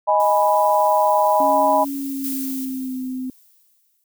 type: chord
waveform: sine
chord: G# minor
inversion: second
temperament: equal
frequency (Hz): 622.3 / 830.6 / 987.8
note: D#5 / G#5 / B5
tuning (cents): 0 / 0 / 0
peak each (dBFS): -18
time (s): 0.07-1.85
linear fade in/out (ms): 20
type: noise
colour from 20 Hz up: violet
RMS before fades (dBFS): -35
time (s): 0.2-2.65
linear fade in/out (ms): 0
type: tone with pitch glide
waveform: sine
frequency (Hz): 277.2 to 257.1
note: C#4 to C4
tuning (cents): 0 to -30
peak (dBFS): -24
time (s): 1.4-3.3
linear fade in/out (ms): 2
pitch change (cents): -130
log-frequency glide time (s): 1.91-2.96
type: noise with exponential decay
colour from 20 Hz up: violet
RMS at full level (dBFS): -27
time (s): 2.24-4.04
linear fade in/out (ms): 2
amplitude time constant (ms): 390
effects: none